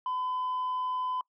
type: tone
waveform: sine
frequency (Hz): 1011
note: B5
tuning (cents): +40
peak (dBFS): -27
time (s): 0.06-1.21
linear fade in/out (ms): 2
effects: noise-tail reverb RT60 0.1 s tail -25 dB re dry + tanh soft clip ceiling -27 dBFS